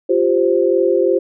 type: chord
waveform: sine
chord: F suspended second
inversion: none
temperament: equal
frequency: 349.2 / 392 / 523.3 Hz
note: F4 / G4 / C5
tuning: 0 / 0 / 0 cents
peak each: -16 dBFS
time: 0.09-1.19 s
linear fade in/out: 10 ms
effects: none